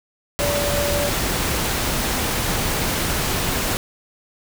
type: tone in noise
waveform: sine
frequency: 578 Hz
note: D5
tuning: 28 cents flat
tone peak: -22 dBFS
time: 0.4-1.09 s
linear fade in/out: 0 ms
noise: pink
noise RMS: -22 dBFS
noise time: 0.39-3.77 s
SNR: -3 dB
effects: none